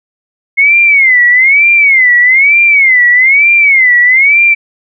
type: tone with vibrato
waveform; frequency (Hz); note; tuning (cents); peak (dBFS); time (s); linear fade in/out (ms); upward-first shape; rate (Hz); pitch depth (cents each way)
sine; 2147; C7; +44; -3; 0.57-4.55; 20; sine; 1.1; 180
effects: none